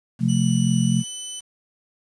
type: chord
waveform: sine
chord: F major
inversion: second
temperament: just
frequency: 130.96 / 174.61 / 218.3 Hz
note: C3 / F3 / A3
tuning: +2 / 0 / -13 cents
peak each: -21 dBFS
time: 0.19-1.04 s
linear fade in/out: 50 ms
type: tone with pitch glide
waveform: 10% pulse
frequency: 2960 to 3000 Hz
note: F#7 to F#7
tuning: 0 to +23 cents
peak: -22 dBFS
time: 0.28-1.41 s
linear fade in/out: 20 ms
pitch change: +23 cents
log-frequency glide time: 0.82-1.09 s
effects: resampled to 22050 Hz + 8-bit